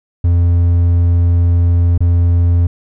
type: tone with dropouts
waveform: triangle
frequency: 86.4 Hz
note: F2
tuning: 18 cents flat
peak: -6 dBFS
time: 0.24-2.67 s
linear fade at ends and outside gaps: 5 ms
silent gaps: 1.978-2.005 s
effects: none